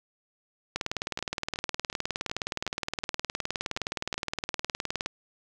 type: two click trains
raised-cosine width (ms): 0.2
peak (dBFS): -12 / -20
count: 84 / 9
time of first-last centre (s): 0.76-5.061 / 1.19-4.142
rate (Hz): 19.3 / 2.71
effects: none